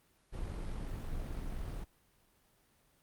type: noise with amplitude modulation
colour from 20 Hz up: brown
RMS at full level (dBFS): -38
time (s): 0.32-1.85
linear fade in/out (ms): 20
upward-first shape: sine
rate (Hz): 45.8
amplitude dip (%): 25
effects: pink hiss -70 dBFS RMS until 3.02 s + Opus 32 kbps